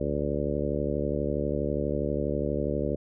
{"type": "harmonic tone with a mistuned harmonic", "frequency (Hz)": 72.3, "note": "D2", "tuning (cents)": -27, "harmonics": [1, 2, 3, 4, 5, 6, 7, 8], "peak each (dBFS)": [-34, -34, -34, -34, -34, -34, -34, -34], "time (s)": [0, 2.96], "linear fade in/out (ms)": 10, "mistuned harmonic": 1, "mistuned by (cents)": -130, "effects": []}